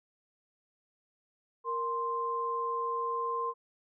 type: tone pair together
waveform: sine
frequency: 466.2 / 1046.5 Hz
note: A#4 / C6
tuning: 0 / 0 cents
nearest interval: octave + major second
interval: 1400 cents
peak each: -36 / -31 dBFS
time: 1.64-3.54 s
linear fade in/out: 50 ms
effects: none